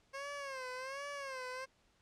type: tone with vibrato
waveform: 15% pulse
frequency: 538 Hz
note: C5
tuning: 48 cents sharp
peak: -35 dBFS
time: 0.13-1.66 s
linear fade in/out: 20 ms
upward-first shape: sine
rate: 1.3 Hz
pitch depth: 110 cents each way
effects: pink hiss -72 dBFS RMS until 2.01 s + low-pass 7000 Hz 12 dB/octave